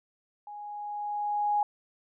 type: tone with level ramp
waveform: sine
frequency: 829 Hz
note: G#5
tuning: 3 cents flat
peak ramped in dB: -40 to -22 dBFS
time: 0.47-1.63 s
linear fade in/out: 2 ms
effects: none